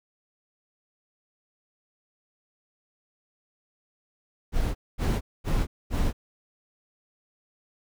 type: noise bursts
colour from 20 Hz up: brown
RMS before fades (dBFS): -24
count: 4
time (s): 4.52-6.13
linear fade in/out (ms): 50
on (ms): 230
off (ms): 230
effects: none